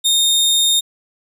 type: tone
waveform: sawtooth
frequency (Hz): 3675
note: A#7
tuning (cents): -25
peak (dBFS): -9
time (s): 0.04-0.81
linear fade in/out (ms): 20
effects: resampled to 32000 Hz